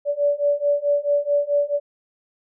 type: beating tone pair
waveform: sine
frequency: 575 / 579.6 Hz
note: D5 / D5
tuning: -37 / -23 cents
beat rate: 4.6 Hz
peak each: -21 / -20 dBFS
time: 0.05-1.8 s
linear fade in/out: 50 ms
effects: none